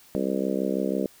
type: harmonic tone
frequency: 66.1 Hz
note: C2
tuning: 18 cents sharp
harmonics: 3 / 4 / 5 / 6 / 7 / 8 / 9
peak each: -29 / -30 / -31 / -32 / -32 / -33 / -34 dBFS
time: 0.15-1.06 s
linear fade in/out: 0 ms
effects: white hiss -54 dBFS RMS until 1.2 s